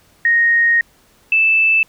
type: tone pair in turn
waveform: sine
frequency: 1864.7 / 2637 Hz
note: A#6 / E7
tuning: 0 / 0 cents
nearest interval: tritone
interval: 600 cents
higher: second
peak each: -10 dBFS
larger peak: neither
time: 0.25-0.81 / 1.32-1.83 s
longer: first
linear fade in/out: 2 ms
effects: pink hiss -53 dBFS RMS until 1.88 s